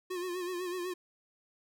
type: tone with vibrato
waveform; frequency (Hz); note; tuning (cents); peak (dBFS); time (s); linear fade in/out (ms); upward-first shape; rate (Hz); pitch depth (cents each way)
square; 359.4; F4; +50; -35; 0.1-0.94; 10; sine; 8; 60
effects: none